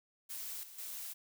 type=noise with level steps; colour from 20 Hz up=blue; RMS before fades=-43 / -53 / -44 dBFS; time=0.29-1.14 s; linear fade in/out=20 ms; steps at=0.63 / 0.78 s; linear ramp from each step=5 ms; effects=none